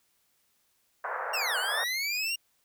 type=band-pass noise; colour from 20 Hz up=white; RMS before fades=-34 dBFS; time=1.04-1.84 s; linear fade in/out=2 ms; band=490 to 1700 Hz; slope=48 dB/octave
type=linear two-way sweep; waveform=25% pulse; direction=down then up; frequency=2822 to 1429 to 2822 Hz; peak=-25 dBFS; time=1.33-2.36 s; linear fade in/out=10 ms; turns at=1.58 s
effects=white hiss -71 dBFS RMS until 2.64 s